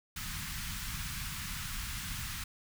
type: band-stop noise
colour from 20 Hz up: pink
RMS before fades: -39 dBFS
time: 0.16-2.44 s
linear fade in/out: 5 ms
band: 190 to 1200 Hz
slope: 24 dB/octave
effects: none